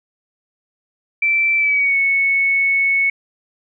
sine tone with pitch glide, 2334 to 2209 Hz, D7 to C#7, -11 to -7 cents, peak -13 dBFS, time 1.22-3.1 s, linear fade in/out 5 ms, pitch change -96 cents, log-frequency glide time 1.57-1.97 s, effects none

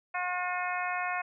harmonic tone, 360 Hz, F#4, 47 cents flat, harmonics 2 / 3 / 4 / 5 / 6 / 7, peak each -34 / -36 / -37 / -38 / -39 / -39 dBFS, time 0.14-1.22 s, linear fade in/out 10 ms, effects none

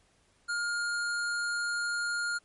square tone, 1416 Hz, F6, 23 cents sharp, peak -30 dBFS, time 0.48-2.39 s, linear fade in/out 20 ms, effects pink hiss -67 dBFS RMS until 2.44 s + MP3 48 kbps

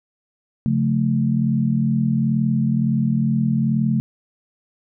sine chord, Db augmented, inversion none, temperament equal with one note detuned, 138.59 / 177.87 / 220 Hz, Db3 / F3 / A3, 0 / +32 / 0 cents, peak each -20 / -24 / -19 dBFS, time 0.66-4 s, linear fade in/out 0 ms, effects none

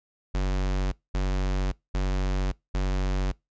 square tone bursts, 47.14 Hz, F#1, 33 cents sharp, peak -24 dBFS, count 4, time 0.34-3.32 s, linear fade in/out 10 ms, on 580 ms, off 220 ms, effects noise-tail reverb RT60 0.2 s tail -24 dB re dry + resampled to 16000 Hz

